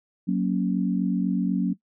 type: chord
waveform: sine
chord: F# major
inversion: none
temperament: equal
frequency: 185 / 233.1 / 277.2 Hz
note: F#3 / A#3 / C#4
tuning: 0 / 0 / 0 cents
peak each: -23 / -27 / -27 dBFS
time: 0.27-1.74 s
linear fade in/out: 20 ms
effects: noise-tail reverb RT60 0.1 s tail -18 dB re dry